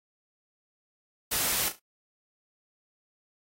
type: noise with echo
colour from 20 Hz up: white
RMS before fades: -28 dBFS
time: 1.31-1.69 s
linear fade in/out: 10 ms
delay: 35 ms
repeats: 3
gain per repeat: -11 dB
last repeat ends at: 1.795 s
effects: AAC 48 kbps